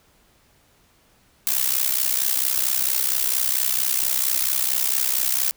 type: noise with amplitude modulation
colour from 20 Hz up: blue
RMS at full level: -18 dBFS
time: 1.47-5.51 s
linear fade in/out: 0 ms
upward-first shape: sine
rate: 64.4 Hz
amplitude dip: 85%
effects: pink hiss -59 dBFS RMS until 5.56 s